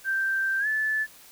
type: tone with pitch glide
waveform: sine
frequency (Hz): 1568 to 1739.8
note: G6 to A6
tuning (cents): 0 to -20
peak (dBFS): -23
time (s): 0.04-1.07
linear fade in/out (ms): 50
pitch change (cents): +180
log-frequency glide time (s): 0.59-0.67
effects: white hiss -51 dBFS RMS until 1.31 s